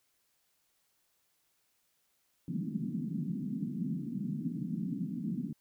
white band-pass noise, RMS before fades -36 dBFS, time 2.48-5.53 s, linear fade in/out 2 ms, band 150 to 260 Hz, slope 48 dB/octave, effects white hiss -75 dBFS RMS until 5.6 s

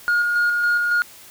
sine tone with tremolo, 1429 Hz, F6, 39 cents sharp, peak -13 dBFS, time 0.08-1.02 s, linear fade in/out 0 ms, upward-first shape square, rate 3.6 Hz, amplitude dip 35%, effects tanh soft clip ceiling -14 dBFS + white hiss -44 dBFS RMS until 1.3 s

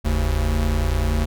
square tone pair together, 44.9 / 75.4 Hz, F1 / D2, +49 / +46 cents, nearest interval major sixth, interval 897 cents, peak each -22 / -21 dBFS, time 0.04-1.26 s, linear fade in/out 20 ms, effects none

